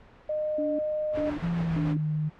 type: tone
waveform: sine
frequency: 611 Hz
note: D#5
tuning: 32 cents flat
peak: -26 dBFS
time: 0.29-1.3 s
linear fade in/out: 5 ms
type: tone bursts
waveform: sine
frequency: 293.7 Hz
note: D4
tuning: in tune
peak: -29 dBFS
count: 3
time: 0.58-1.97 s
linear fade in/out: 5 ms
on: 210 ms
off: 380 ms
type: noise with tremolo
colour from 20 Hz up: pink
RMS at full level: -35 dBFS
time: 1.12-1.96 s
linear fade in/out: 50 ms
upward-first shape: sine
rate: 6.8 Hz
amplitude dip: 30%
type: tone with pitch glide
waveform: sine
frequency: 170 to 153.21 Hz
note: F3 to D#3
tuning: -46 to -26 cents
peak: -25 dBFS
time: 1.42-2.3 s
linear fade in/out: 20 ms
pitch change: -180 cents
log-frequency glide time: 1.56-2.01 s
effects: pink hiss -53 dBFS RMS until 2.39 s + low-pass 2000 Hz 12 dB/octave